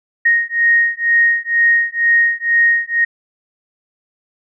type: beating tone pair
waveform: sine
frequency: 1864.7 / 1866.8 Hz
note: A#6 / A#6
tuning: 0 / +2 cents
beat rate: 2.1 Hz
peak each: -14 dBFS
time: 0.25-3.05 s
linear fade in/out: 10 ms
effects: none